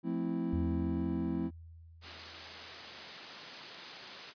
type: chord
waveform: triangle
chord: F major seventh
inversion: none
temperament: equal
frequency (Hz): 174.61 / 220 / 261.6 / 329.6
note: F3 / A3 / C4 / E4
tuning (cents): 0 / 0 / 0 / 0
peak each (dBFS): -35 / -37 / -35 / -35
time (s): 0.03-1.51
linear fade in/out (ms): 50
type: tone with exponential decay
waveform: sine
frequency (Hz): 82.41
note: E2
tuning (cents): 0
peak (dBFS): -31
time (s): 0.53-3.11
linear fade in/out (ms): 0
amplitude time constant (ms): 560
type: high-pass noise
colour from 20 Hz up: white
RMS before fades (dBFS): -44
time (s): 2.01-4.34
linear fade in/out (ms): 50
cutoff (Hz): 150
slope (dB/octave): 12
effects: resampled to 11025 Hz